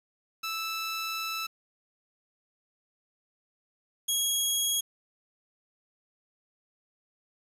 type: tone pair in turn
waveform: 15% pulse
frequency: 1318 / 3307 Hz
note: E6 / G#7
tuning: -1 / -8 cents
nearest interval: octave + major third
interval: 1593 cents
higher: second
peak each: -25 / -18 dBFS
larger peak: second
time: 0.43-1.47 / 4.08-4.81 s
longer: first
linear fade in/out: 10 ms
effects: resampled to 32000 Hz + 9-bit